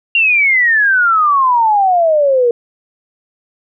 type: exponential sweep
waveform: sine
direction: down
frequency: 2794 to 466.2 Hz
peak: -8 dBFS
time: 0.15-2.51 s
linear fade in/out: 2 ms
effects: none